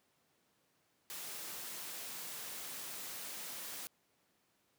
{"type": "noise", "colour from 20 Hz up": "white", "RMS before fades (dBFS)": -45, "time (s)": [1.1, 3.87], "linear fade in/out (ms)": 0, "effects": ["pink hiss -75 dBFS RMS until 4.78 s", "high-pass 150 Hz 12 dB/octave"]}